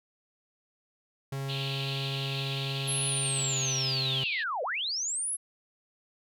45% pulse tone with pitch glide, 136.6 to 133.1 Hz, C#3 to C3, -25 to +30 cents, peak -32 dBFS, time 1.32-4.24 s, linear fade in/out 5 ms, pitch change -45 cents, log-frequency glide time 3.17-3.7 s
pink band-pass noise, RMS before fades -37 dBFS, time 1.48-4.44 s, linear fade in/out 20 ms, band 2500 to 4400 Hz, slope 96 dB/octave
sine linear two-way sweep, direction down then up, 11175 to 466.2 to 11175 Hz, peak -29 dBFS, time 2.87-5.37 s, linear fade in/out 20 ms, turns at 4.63 s
effects none

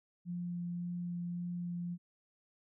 sine tone with vibrato, 174.8 Hz, F3, 2 cents sharp, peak -36 dBFS, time 0.25-1.98 s, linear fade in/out 50 ms, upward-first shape sine, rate 1.8 Hz, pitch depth 8 cents each way, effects none

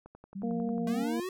click train, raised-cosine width 1 ms, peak -35 dBFS, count 9, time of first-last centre 0.06-0.781 s, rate 11.1 Hz
sine tone with vibrato, 186.9 Hz, F#3, 18 cents sharp, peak -35 dBFS, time 0.35-1.04 s, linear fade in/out 10 ms, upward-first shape sine, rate 3.6 Hz, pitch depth 120 cents each way
harmonic tone, 233.1 Hz, A#3, in tune, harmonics 1 / 2 / 3, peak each -31 / -37 / -41 dBFS, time 0.43-1.2 s, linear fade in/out 2 ms
square linear sweep, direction up, 216.8 to 381.1 Hz, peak -34 dBFS, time 0.87-1.29 s, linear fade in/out 2 ms
effects none

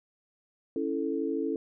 sine chord, A major, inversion first, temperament equal, 277.2 / 329.6 / 440 Hz, C#4 / E4 / A4, 0 / 0 / 0 cents, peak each -32 dBFS, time 0.76-1.56 s, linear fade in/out 2 ms, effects none

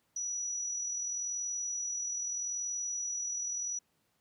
sine tone with amplitude modulation, 5870 Hz, F#8, 15 cents flat, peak -32 dBFS, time 0.16-3.79 s, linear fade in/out 5 ms, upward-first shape sine, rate 40.8 Hz, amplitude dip 30%, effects pink hiss -75 dBFS RMS until 4.2 s + high-pass 100 Hz 12 dB/octave

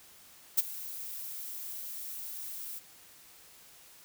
violet noise with ADSR envelope, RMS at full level -22 dBFS, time 0.57-2.8 s, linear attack 19 ms, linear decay 22 ms, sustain -19 dB, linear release 26 ms, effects white hiss -56 dBFS RMS until 4.04 s

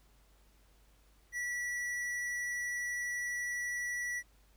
triangle tone with tanh clipping, 1948 Hz, B6, 24 cents flat, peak -36 dBFS, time 1.32-4.23 s, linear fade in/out 50 ms, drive 16 dB, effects added 50 Hz sine -63 dBFS peak until 4.56 s + pink hiss -69 dBFS RMS until 4.56 s

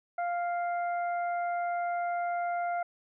harmonic tone, 698.5 Hz, F5, in tune, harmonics 1 / 2 / 3, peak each -29 / -39 / -45 dBFS, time 0.18-2.83 s, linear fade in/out 5 ms, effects none

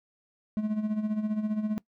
triangle tone with tremolo, 213.8 Hz, A3, 49 cents flat, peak -22 dBFS, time 0.57-1.78 s, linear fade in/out 0 ms, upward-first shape sine, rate 15 Hz, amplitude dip 65%, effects noise-tail reverb RT60 0.1 s tail -21 dB re dry

